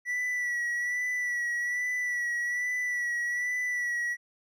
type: tone with vibrato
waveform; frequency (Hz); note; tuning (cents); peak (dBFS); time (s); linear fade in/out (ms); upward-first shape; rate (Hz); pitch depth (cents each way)
triangle; 1952; B6; -21; -26; 0.05-4.17; 50; sine; 1.2; 33
effects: none